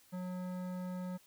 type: tone with hard clipping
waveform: sine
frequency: 182 Hz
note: F#3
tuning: 28 cents flat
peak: -40 dBFS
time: 0.12-1.18 s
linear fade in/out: 20 ms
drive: 14 dB
effects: white hiss -65 dBFS RMS until 1.26 s